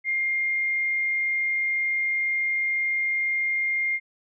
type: tone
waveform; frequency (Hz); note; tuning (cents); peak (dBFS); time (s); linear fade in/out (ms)
sine; 2117; C7; +20; -22; 0.04-4; 50
effects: none